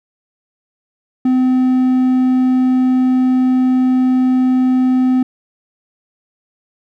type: tone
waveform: triangle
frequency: 255.9 Hz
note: C4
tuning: 38 cents flat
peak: -8 dBFS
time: 1.25-5.23 s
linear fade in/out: 5 ms
effects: none